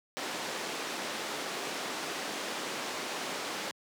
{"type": "band-pass noise", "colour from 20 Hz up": "pink", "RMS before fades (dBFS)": -37, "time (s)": [0.17, 3.71], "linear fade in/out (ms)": 0, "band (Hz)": [300, 6800], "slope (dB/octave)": 12, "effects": ["high-pass 150 Hz 12 dB/octave"]}